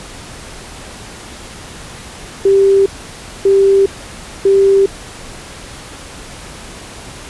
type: tone bursts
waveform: sine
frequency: 392 Hz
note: G4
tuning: in tune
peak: -6 dBFS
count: 3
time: 2.45-4.86 s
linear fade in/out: 5 ms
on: 410 ms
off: 590 ms
effects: pink hiss -32 dBFS RMS until 7.29 s + resampled to 24000 Hz